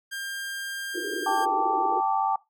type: tone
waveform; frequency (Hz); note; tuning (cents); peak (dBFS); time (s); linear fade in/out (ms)
sawtooth; 1599; G6; +34; -28; 0.11-1.46; 20
type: band-pass noise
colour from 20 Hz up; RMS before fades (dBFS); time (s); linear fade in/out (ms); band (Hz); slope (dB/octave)
pink; -33; 0.94-2.01; 10; 310 to 470; 96
type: chord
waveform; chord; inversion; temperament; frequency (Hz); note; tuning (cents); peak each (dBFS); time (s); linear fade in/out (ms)
sine; G suspended second; none; equal with one note detuned; 784 / 880 / 1166.5; G5 / A5 / D6; 0 / 0 / -12; -25 / -26 / -29; 1.26-2.36; 5
effects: noise-tail reverb RT60 0.2 s tail -19 dB re dry